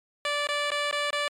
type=tone with dropouts; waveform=10% pulse; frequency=583 Hz; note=D5; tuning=13 cents flat; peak=-17 dBFS; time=0.25-1.28 s; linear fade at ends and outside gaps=1 ms; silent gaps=0.471-0.488 / 0.705-0.717 / 0.912-0.927 / 1.105-1.129 s; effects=low-pass 7000 Hz 12 dB/octave + MP3 96 kbps